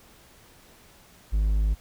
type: tone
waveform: triangle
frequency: 52.1 Hz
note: G#1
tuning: 6 cents sharp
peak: -18 dBFS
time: 1.32-1.75 s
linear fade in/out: 20 ms
effects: pink hiss -54 dBFS RMS until 1.8 s